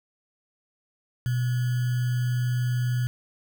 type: tone with sample-and-hold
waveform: sine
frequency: 123.47 Hz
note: B2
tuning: in tune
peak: -22 dBFS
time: 1.26-3.07 s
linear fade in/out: 0 ms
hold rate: 1575 Hz
effects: none